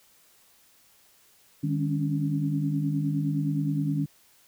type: tone cluster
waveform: sine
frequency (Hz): 152.9 / 202.3 / 272.8 / 282.5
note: D#3 / G#3 / C#4 / C#4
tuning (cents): -30 / -45 / -28 / +33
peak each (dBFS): -26 / -34 / -34 / -30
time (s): 1.63-4.06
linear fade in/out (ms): 10
effects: white hiss -60 dBFS RMS until 4.47 s